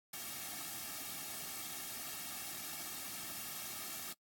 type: noise with comb filter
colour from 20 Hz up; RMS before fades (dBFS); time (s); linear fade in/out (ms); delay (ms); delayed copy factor
white; -44; 0.13-4.13; 5; 2; -0.85
effects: noise-tail reverb RT60 0.1 s tail -23 dB re dry + AAC 64 kbps